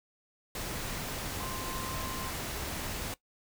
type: tone in noise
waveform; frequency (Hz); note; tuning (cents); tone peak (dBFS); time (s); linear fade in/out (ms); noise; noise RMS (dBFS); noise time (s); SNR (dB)
sine; 1046.5; C6; 0; -42; 1.4-2.3; 2; pink; -37; 0.55-3.14; -8
effects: noise-tail reverb RT60 0.1 s tail -18 dB re dry